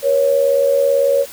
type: tone pair together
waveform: sine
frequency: 477.9 / 556 Hz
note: A#4 / C#5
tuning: +43 / +5 cents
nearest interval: minor third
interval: 262 cents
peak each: -18 / -12 dBFS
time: 0.02-1.26 s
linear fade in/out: 50 ms
effects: white hiss -36 dBFS RMS until 1.32 s